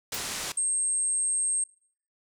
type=low-pass noise; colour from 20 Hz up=white; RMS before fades=-34 dBFS; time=0.12-0.52 s; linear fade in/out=2 ms; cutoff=9500 Hz; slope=24 dB/octave
type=noise with exponential decay; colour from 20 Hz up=blue; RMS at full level=-31 dBFS; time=0.14-0.24 s; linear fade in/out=1 ms; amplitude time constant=21 ms
type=tone; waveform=sine; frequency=8460 Hz; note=C9; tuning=18 cents sharp; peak=-24 dBFS; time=0.57-1.64 s; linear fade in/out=5 ms
effects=noise-tail reverb RT60 0.5 s tail -20 dB re dry